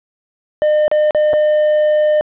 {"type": "tone with dropouts", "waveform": "triangle", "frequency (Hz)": 606, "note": "D#5", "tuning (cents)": -46, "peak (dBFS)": -8, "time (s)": [0.62, 2.21], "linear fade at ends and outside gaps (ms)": 0, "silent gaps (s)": [[0.88, 0.915], [1.108, 1.148], [1.332, 1.337]], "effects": ["resampled to 8000 Hz", "8-bit"]}